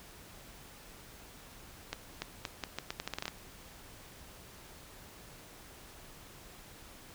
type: accelerating click train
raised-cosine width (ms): 0.2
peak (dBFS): -18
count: 13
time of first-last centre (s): 1.93-3.28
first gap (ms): 290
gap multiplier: 0.8
effects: pink hiss -53 dBFS RMS until 7.14 s